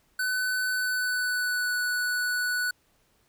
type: tone with pitch glide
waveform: square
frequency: 1506 to 1479.3 Hz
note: F#6 to F#6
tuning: +30 to -1 cents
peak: -26 dBFS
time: 0.19-2.71 s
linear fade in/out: 5 ms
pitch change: -31 cents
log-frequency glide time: 0.71-1.76 s
effects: pink hiss -67 dBFS RMS until 3.28 s